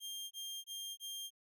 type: tone bursts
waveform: sawtooth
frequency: 3200 Hz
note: G7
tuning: 35 cents sharp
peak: -39 dBFS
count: 4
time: 0-1.306 s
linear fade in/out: 50 ms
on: 310 ms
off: 22 ms
effects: none